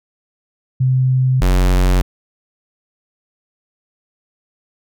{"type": "tone pair in turn", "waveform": ["sine", "square"], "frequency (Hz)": [129.4, 45.75], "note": ["C3", "F#1"], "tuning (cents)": [-19, -19], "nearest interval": "octave + tritone", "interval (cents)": 1800, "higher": "first", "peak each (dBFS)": -11, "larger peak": "neither", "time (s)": [[0.8, 1.41], [1.41, 2.02]], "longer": "neither", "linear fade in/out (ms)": 10, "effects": []}